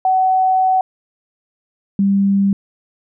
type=tone pair in turn; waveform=sine; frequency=752 / 197.69 Hz; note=F#5 / G3; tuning=+28 / +15 cents; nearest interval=octave + major seventh; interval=2313 cents; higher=first; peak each=-11 / -11 dBFS; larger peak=neither; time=0.05-0.81 / 1.99-2.53 s; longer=first; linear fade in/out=2 ms; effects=none